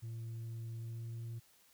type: tone with pitch glide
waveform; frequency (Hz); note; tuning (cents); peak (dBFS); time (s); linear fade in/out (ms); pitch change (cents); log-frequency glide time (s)
sine; 114.4 to 115.73; A#2 to A#2; -32 to -12; -38; 0.02-1.4; 20; +20; 0.77-1.16
effects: tanh soft clip ceiling -40 dBFS + white hiss -67 dBFS RMS until 1.73 s